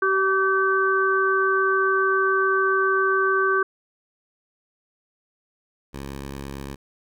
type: harmonic tone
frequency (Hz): 384.7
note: G4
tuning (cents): -33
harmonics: 1 / 3 / 4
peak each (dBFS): -22 / -22 / -22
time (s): 0.02-3.63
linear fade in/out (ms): 5
type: tone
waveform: 10% pulse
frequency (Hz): 68.9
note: C#2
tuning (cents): -10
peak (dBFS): -24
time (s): 5.93-6.76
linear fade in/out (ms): 20
effects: none